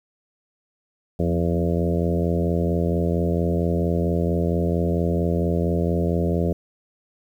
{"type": "harmonic tone with a mistuned harmonic", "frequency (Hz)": 84.4, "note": "E2", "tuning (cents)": 41, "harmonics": [1, 2, 3, 4, 5, 6, 7, 8], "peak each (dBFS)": [-24, -23, -30, -29, -28, -30, -31, -35], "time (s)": [1.19, 6.53], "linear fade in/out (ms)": 5, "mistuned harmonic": 2, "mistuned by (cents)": 37, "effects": ["9-bit"]}